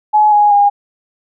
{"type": "tone with pitch steps", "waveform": "sine", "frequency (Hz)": [848, 830.5, 813.5], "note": ["G#5", "G#5", "G#5"], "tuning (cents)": [36, 0, -36], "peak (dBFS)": -6, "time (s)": [0.13, 0.7], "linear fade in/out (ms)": 20, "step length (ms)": 190, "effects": []}